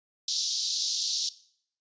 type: band-pass noise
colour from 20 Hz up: white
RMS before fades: -30 dBFS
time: 0.28-1.29 s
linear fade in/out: 2 ms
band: 3700 to 6100 Hz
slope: 48 dB/octave
effects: noise-tail reverb RT60 0.6 s tail -18 dB re dry + resampled to 16000 Hz